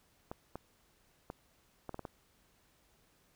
clicks, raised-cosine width 1 ms, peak -27 dBFS, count 7, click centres 0.315 / 0.556 / 1.301 / 1.893 / 1.944 / 1.993 / 2.052 s, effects pink hiss -70 dBFS RMS until 3.35 s

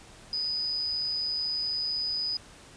sine tone with amplitude modulation, 4978 Hz, D#8, in tune, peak -26 dBFS, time 0.33-2.37 s, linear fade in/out 2 ms, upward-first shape sine, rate 151 Hz, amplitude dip 35%, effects pink hiss -51 dBFS RMS until 2.76 s + resampled to 22050 Hz

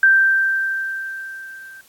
sine tone with level ramp, 1568 Hz, G6, in tune, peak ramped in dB -8 to -37 dBFS, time 0.03-1.81 s, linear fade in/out 2 ms, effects white hiss -52 dBFS RMS until 1.88 s + AAC 64 kbps

